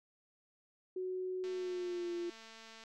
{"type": "tone with pitch glide", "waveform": "sine", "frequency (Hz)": [370, 347.2], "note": ["F#4", "F4"], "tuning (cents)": [0, -10], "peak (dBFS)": -36, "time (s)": [0.96, 2.3], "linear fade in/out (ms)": 5, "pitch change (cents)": -110, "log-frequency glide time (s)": [1.5, 2.12]}
{"type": "click train", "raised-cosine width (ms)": 0.2, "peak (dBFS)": -37, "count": 314, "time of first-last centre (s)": [1.44, 2.837], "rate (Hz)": 224}
{"effects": []}